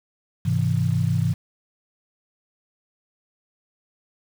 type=chord; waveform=sine; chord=Ab augmented; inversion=none; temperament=equal with one note detuned; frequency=103.83 / 130.81 / 164.34 Hz; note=Ab2 / C3 / E3; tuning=0 / 0 / -5 cents; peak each=-23 dBFS; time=0.45-1.34 s; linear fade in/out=10 ms; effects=7-bit